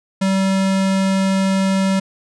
square tone, 192.4 Hz, G3, 32 cents flat, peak -15 dBFS, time 0.21-2 s, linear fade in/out 10 ms, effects resampled to 22050 Hz

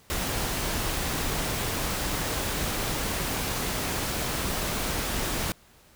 pink noise, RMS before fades -29 dBFS, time 0.1-5.52 s, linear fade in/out 0 ms, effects pink hiss -57 dBFS RMS until 5.95 s

